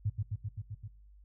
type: tone with echo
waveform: sine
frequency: 103.83 Hz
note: G#2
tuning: in tune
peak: -27 dBFS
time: 0.05-0.1 s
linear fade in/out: 10 ms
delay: 130 ms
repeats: 6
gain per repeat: -2 dB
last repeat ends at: 0.88 s
effects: noise-tail reverb RT60 0.5 s tail -21 dB re dry + added 50 Hz sine -54 dBFS peak until 1.24 s